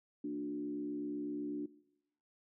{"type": "tone with frequency modulation", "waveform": "sine", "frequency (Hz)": 293.7, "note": "D4", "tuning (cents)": 0, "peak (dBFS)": -36, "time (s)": [0.24, 1.66], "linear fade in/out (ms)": 5, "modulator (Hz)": 68, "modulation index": 0.7, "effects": ["noise-tail reverb RT60 0.8 s tail -20 dB re dry"]}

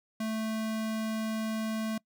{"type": "tone", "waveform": "square", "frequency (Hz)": 220, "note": "A3", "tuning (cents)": 0, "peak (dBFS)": -31, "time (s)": [0.2, 1.98], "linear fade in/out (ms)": 5, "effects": ["noise-tail reverb RT60 0.1 s tail -24 dB re dry"]}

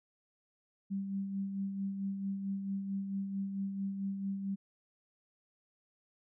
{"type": "tone with tremolo", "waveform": "sine", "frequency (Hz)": 196, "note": "G3", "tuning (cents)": 0, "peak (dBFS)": -32, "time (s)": [0.9, 4.56], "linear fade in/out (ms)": 20, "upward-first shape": "sine", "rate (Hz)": 4.5, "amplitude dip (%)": 45, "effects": []}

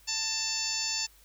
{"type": "harmonic tone with a mistuned harmonic", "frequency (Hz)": 888, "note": "A5", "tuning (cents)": 16, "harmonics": [1, 2, 3, 4, 5, 6, 7, 8], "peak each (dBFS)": [-45, -44, -38, -43, -34, -35, -38, -35], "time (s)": [0.07, 1.07], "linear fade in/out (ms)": 20, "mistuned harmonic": 5, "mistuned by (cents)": 22, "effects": ["added 50 Hz sine -60 dBFS peak until 1.24 s", "white hiss -60 dBFS RMS until 1.24 s"]}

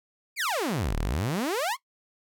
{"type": "exponential two-way sweep", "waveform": "sawtooth", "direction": "down then up", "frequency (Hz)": [2514, 33, 1147], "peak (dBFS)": -22, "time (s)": [0.36, 1.77], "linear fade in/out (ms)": 50, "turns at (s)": 0.97, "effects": ["noise-tail reverb RT60 0.1 s tail -19 dB re dry"]}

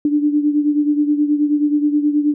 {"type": "beating tone pair", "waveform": "sine", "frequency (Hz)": [293.7, 303.1], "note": ["D4", "D#4"], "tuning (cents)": [0, -45], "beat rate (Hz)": 9.4, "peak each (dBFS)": [-14, -20], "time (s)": [0.05, 2.34], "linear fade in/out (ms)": 2, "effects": []}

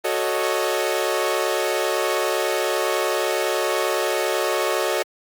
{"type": "chord", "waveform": "sawtooth", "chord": "D# half-diminished seventh", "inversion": "first", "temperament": "equal", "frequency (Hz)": [370, 440, 554.4, 622.3], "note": ["F#4", "A4", "C#5", "D#5"], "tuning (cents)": [0, 0, 0, 0], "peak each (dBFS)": -22, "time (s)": [0.04, 5.03], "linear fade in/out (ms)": 10, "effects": ["Opus 32 kbps"]}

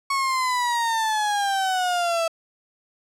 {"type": "exponential sweep", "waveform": "35% pulse", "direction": "down", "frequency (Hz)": [1108.7, 655], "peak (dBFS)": -19, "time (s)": [0.1, 2.28], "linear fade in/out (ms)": 5, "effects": ["low-pass 10000 Hz 12 dB/octave"]}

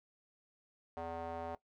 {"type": "tone with band-pass filter", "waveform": "square", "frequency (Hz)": 83.3, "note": "E2", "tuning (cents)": 19, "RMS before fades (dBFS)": -42, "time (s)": [0.97, 1.55], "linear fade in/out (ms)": 0, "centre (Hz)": 710, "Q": 2.9, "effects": ["noise-tail reverb RT60 0.1 s tail -17 dB re dry"]}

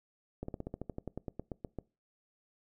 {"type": "slowing click train", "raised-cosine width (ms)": 2, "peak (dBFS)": -25, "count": 16, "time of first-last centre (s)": [0.43, 1.787], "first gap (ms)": 54, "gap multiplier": 1.07, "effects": ["noise-tail reverb RT60 0.3 s tail -23 dB re dry"]}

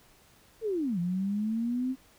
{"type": "linear two-way sweep", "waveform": "sine", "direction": "down then up", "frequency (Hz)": [466.2, 170, 264.7], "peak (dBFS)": -27, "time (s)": [0.61, 1.96], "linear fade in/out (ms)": 50, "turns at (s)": 0.99, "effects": ["pink hiss -60 dBFS RMS until 2.18 s"]}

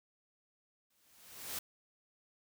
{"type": "noise with exponential growth", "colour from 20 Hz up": "white", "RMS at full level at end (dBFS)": -38, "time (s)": [0.9, 1.59], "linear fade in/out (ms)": 5, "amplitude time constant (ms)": 150, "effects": []}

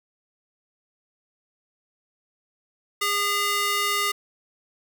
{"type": "tone with high-pass filter", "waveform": "square", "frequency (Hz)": 407.2, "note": "G#4", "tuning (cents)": -34, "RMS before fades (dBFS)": -24, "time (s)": [3.01, 4.12], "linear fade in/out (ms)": 10, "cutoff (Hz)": 1300, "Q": 0.86, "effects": []}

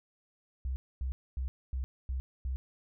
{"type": "tone bursts", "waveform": "sine", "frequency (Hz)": 64.8, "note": "C2", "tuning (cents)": -16, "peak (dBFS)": -31, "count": 6, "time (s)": [0.65, 2.56], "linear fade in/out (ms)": 0, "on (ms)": 110, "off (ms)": 250, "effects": []}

